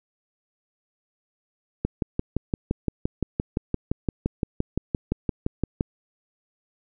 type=click train; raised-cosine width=3 ms; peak=-10 dBFS; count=24; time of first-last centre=1.85-5.809 s; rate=5.81 Hz; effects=none

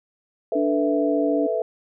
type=chord; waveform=sine; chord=A suspended second; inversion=none; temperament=equal; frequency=440 / 493.9 / 659.3 Hz; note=A4 / B4 / E5; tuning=0 / 0 / 0 cents; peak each=-26 / -26 / -24 dBFS; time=0.52-1.62 s; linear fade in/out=2 ms
type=tone with pitch glide; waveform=sine; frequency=293.7 to 291.2 Hz; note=D4 to D4; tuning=0 to -15 cents; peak=-21 dBFS; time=0.55-1.47 s; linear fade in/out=10 ms; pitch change=-15 cents; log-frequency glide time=0.68-1.23 s
effects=none

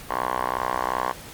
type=tone with band-pass filter; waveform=5% pulse; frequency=62.7 Hz; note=B1; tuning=27 cents sharp; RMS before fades=-26 dBFS; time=0.09-1.13 s; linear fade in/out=20 ms; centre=1100 Hz; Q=8.3; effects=pink hiss -41 dBFS RMS until 1.33 s + Opus 48 kbps

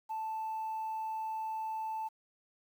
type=tone; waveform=sine; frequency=880 Hz; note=A5; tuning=in tune; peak=-33 dBFS; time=0.09-2.09 s; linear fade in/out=20 ms; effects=tanh soft clip ceiling -32 dBFS + 10-bit

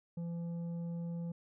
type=tone with tanh clipping; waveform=triangle; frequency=169.8 Hz; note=F3; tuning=48 cents flat; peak=-38 dBFS; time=0.17-1.32 s; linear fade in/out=5 ms; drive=11 dB; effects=none

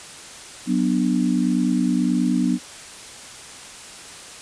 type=chord; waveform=sine; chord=B minor; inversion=second; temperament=just; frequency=185.21 / 246.9 / 296.3 Hz; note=F#3 / B3 / D4; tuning=+2 / 0 / +15 cents; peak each=-22 / -20 / -23 dBFS; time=0.66-2.59 s; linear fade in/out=50 ms; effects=white hiss -39 dBFS RMS until 4.41 s + resampled to 22050 Hz

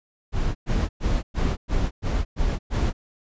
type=noise bursts; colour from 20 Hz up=brown; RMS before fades=-22 dBFS; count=8; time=0.32-2.93 s; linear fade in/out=50 ms; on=230 ms; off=110 ms; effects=resampled to 16000 Hz

